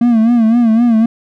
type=tone with vibrato; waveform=triangle; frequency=230.5 Hz; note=A#3; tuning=19 cents flat; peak=-5 dBFS; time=0.01-1.06 s; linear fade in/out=5 ms; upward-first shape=sine; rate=3.9 Hz; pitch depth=89 cents each way; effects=none